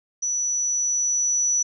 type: tone with level ramp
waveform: sine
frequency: 5920 Hz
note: F#8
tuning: in tune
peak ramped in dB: -22 to -18 dBFS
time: 0.22-1.63 s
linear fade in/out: 10 ms
effects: none